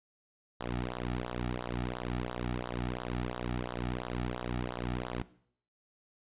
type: tone with flanger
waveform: sawtooth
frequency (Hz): 61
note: B1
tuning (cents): -21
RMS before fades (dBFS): -36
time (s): 0.6-5.22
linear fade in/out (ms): 5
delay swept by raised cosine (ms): 0.4 to 2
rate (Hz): 2.9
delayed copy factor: -1
effects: noise-tail reverb RT60 0.6 s tail -18 dB re dry + resampled to 8000 Hz